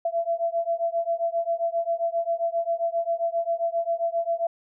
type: beating tone pair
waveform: sine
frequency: 670 / 677.5 Hz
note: E5 / E5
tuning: +28 / +47 cents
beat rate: 7.5 Hz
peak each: -26 dBFS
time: 0.05-4.47 s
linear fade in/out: 5 ms
effects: none